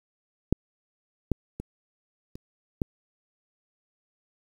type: clicks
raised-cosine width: 3 ms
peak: -7 / -10 / -21 / -27 / -12 dBFS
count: 5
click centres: 0.526 / 1.317 / 1.6 / 2.355 / 2.818 s
effects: 8-bit